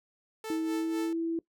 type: tone with tremolo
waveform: sawtooth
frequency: 440 Hz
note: A4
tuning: in tune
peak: -31 dBFS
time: 0.44-1.13 s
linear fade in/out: 2 ms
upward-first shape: sine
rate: 4 Hz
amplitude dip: 70%
type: tone with pitch glide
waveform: sine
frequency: 321.8 to 330.8 Hz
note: E4 to E4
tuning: -42 to +6 cents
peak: -28 dBFS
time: 0.5-1.39 s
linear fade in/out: 2 ms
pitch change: +48 cents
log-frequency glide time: 0.62-1.15 s
effects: noise-tail reverb RT60 0.1 s tail -20 dB re dry